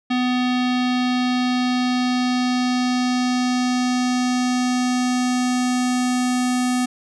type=tone with low-pass filter sweep; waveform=square; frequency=250 Hz; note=B3; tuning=21 cents sharp; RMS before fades=-20 dBFS; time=0.1-6.86 s; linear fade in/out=10 ms; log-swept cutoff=3600 to 8700 Hz; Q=2; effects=none